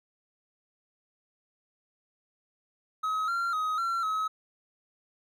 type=tone with pitch steps; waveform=triangle; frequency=1274 / 1378 / 1260 / 1360 / 1280 Hz; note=D#6 / F6 / D#6 / F6 / D#6; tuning=+41 / -24 / +21 / -46 / +49 cents; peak=-25 dBFS; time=3.03-4.28 s; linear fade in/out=10 ms; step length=250 ms; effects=none